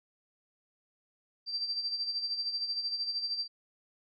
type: tone with tremolo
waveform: sine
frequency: 4695 Hz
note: D8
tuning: 1 cent flat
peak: -29 dBFS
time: 1.46-3.48 s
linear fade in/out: 50 ms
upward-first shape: sine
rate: 13 Hz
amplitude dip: 60%
effects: none